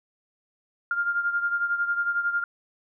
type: beating tone pair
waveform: sine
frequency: 1400 / 1411 Hz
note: F6 / F6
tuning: +4 / +17 cents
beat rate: 11 Hz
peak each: -24 / -30 dBFS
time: 0.91-2.44 s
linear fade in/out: 2 ms
effects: none